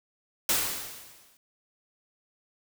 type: noise with exponential decay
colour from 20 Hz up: white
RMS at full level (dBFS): -23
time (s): 0.49-1.37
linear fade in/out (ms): 2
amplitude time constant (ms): 190
effects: none